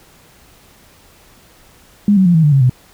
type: tone with pitch steps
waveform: sine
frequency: 205 / 189.07 / 174.39 / 160.84 / 148.35 / 136.82 / 126.19 Hz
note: G#3 / F#3 / F3 / E3 / D3 / C#3 / B2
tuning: -22 / +38 / -2 / -42 / +18 / -22 / +38 cents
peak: -7 dBFS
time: 2.08-2.696 s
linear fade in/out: 2 ms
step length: 88 ms
effects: pink hiss -47 dBFS RMS until 2.93 s